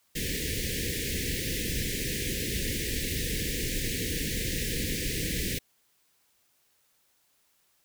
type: band-stop noise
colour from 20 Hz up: pink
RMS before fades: -31 dBFS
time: 0.15-5.59 s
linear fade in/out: 10 ms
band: 520 to 1700 Hz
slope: 96 dB/octave
effects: white hiss -69 dBFS RMS until 7.84 s